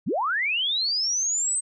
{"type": "linear sweep", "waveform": "sine", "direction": "up", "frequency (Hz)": [110, 8360], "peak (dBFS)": -22, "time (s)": [0.06, 1.61], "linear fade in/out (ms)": 20, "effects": []}